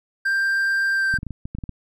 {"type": "tone with pitch glide", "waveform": "triangle", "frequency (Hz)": [1582, 1566.5], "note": ["G6", "G6"], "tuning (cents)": [15, -2], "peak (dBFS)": -16, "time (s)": [0.25, 1.18], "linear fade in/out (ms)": 10, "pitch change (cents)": -17, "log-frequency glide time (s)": [0.93, 1.07]}
{"type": "clicks", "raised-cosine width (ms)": 5, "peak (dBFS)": -18, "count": 10, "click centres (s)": [1.14, 1.187, 1.231, 1.267, 1.307, 1.455, 1.55, 1.586, 1.638, 1.693]}
{"effects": ["MP3 64 kbps"]}